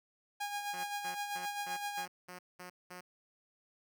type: tone with tremolo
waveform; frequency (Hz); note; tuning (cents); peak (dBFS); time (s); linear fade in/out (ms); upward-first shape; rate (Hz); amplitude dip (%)
sawtooth; 818; G#5; -26; -31; 0.4-2.06; 10; sine; 7.7; 50
type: tone bursts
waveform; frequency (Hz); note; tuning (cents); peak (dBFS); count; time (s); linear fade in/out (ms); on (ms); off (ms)
5% pulse; 180; F#3; -47; -35; 8; 0.73-3.01; 10; 110; 200
effects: none

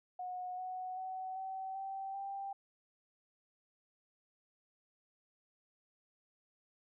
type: tone with pitch steps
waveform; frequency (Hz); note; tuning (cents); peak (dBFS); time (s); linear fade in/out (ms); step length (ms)
sine; 729 / 740.5 / 752.1 / 763.9 / 775.9 / 788.1; F#5 / F#5 / F#5 / G5 / G5 / G5; -26 / +1 / +28 / -45 / -18 / +9; -39; 0.19-2.53; 5; 390
effects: none

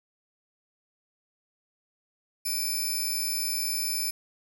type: tone pair together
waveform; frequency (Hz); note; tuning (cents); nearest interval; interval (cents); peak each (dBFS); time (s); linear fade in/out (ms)
10% pulse; 2349 / 5273; D7 / E8; 0 / 0; octave + major second; 1400; -27 / -22; 2.45-4.11; 10
effects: none

